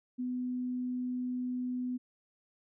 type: tone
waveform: sine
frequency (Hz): 250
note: B3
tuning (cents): +21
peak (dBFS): -32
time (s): 0.18-1.98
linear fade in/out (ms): 20
effects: none